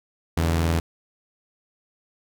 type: tone pair together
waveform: sawtooth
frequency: 82.72 / 145.9 Hz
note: E2 / D3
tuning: +7 / -11 cents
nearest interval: minor seventh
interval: 982 cents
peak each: -16 / -26 dBFS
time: 0.37-0.8 s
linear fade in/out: 5 ms
effects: none